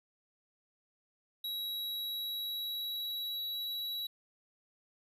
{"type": "tone with pitch glide", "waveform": "square", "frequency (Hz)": [3871, 3905], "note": ["B7", "B7"], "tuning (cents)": [-35, -20], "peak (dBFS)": -36, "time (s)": [1.44, 4.07], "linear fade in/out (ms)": 5, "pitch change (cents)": 15, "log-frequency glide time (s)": [1.65, 3.76], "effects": []}